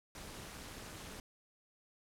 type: noise with amplitude modulation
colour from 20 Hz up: pink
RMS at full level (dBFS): -45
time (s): 0.15-1.2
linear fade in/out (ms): 2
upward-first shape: sine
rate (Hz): 230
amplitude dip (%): 80
effects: low-pass 12000 Hz 12 dB/octave